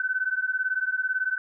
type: beating tone pair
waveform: sine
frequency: 1509 / 1527 Hz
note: F#6 / G6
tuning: +34 / -46 cents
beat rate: 18 Hz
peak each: -27 dBFS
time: 0-1.38 s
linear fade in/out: 2 ms
effects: none